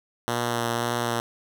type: tone with vibrato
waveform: 5% pulse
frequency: 118.5 Hz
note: A#2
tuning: 29 cents sharp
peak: -13 dBFS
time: 0.28-1.2 s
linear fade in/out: 0 ms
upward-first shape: sine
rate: 1.9 Hz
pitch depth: 16 cents each way
effects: none